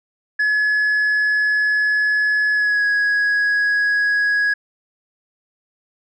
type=tone with pitch glide; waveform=sine; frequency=1700 to 1665 Hz; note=G#6 to G#6; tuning=+40 to +4 cents; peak=-12 dBFS; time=0.39-4.54 s; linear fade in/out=10 ms; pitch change=-36 cents; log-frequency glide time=2.53-2.85 s; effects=tanh soft clip ceiling -14 dBFS